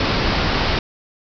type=low-pass noise; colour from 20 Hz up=pink; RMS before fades=-19 dBFS; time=0-0.79 s; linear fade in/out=2 ms; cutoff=5300 Hz; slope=96 dB/octave; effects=none